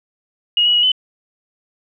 sine tone with pitch steps, 2879 / 2924 / 2901 / 3026 Hz, F#7 / F#7 / F#7 / F#7, -48 / -21 / -35 / +38 cents, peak -11 dBFS, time 0.57-0.918 s, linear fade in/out 2 ms, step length 87 ms, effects none

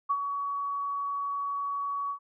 sine tone with ADSR envelope, 1128 Hz, C#6, 30 cents sharp, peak -22 dBFS, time 0.09-2.19 s, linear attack 18 ms, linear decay 54 ms, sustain -7 dB, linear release 85 ms, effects none

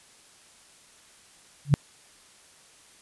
sine tone with exponential growth, 142.6 Hz, C#3, 49 cents sharp, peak -10 dBFS, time 1.65-1.74 s, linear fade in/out 0 ms, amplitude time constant 19 ms, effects white hiss -55 dBFS RMS until 3.01 s + resampled to 24000 Hz

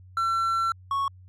triangle tone pair in turn, 1350 / 1106.3 Hz, E6 / C#6, +41 / -4 cents, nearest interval minor third, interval 345 cents, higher first, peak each -20 / -21 dBFS, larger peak first, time 0.17-0.72 / 0.91-1.08 s, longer first, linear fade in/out 2 ms, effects added 92 Hz sine -46 dBFS peak until 1.28 s + MP3 64 kbps

